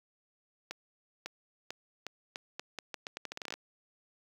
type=accelerating click train; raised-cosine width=0.2 ms; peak=-21 dBFS; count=19; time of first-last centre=0.71-3.54 s; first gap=550 ms; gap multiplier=0.81; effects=high-pass 200 Hz 12 dB/octave + 8-bit